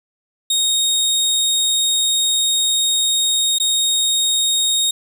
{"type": "tone with dropouts", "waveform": "25% pulse", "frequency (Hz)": 3729, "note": "A#7", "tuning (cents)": 0, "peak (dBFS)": -11, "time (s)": [0.5, 4.91], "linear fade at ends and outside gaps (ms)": 5, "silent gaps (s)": [3.585, 3.599], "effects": []}